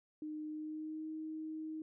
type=tone with pitch glide; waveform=sine; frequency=306.3 to 314 Hz; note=D#4 to D#4; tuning=-27 to +16 cents; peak=-40 dBFS; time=0.22-1.82 s; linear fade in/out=2 ms; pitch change=+43 cents; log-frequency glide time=0.48-1.08 s; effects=none